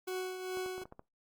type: tone with tremolo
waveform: 40% pulse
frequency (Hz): 370.6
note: F#4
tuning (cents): +3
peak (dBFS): -33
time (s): 0.07-0.84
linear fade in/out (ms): 10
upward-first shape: triangle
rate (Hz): 2.4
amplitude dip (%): 55
type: noise with exponential decay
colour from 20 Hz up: blue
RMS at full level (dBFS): -47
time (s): 0.08-0.19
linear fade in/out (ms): 2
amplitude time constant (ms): 23
type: clicks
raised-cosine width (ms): 1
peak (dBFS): -34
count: 7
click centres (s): 0.572 / 0.661 / 0.78 / 0.817 / 0.855 / 0.924 / 0.994
effects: noise-tail reverb RT60 0.2 s tail -22 dB re dry + Opus 48 kbps